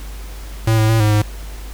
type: tone with pitch steps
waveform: square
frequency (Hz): 111.7 / 109.5 / 112.2 / 106.3 / 105.4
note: A2 / A2 / A2 / G#2 / G#2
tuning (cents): +27 / -8 / +34 / +41 / +26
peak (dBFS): -12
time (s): 0.67-1.22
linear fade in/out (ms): 5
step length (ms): 110
effects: added 50 Hz sine -28 dBFS peak until 1.73 s + pink hiss -39 dBFS RMS until 1.73 s